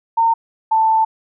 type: tone pair in turn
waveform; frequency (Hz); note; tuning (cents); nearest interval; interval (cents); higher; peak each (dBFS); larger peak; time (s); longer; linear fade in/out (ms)
sine; 913 / 885.5; A#5 / A5; -36 / +11; minor second; 53; first; -11; neither; 0.17-0.34 / 0.71-1.05; second; 10
effects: none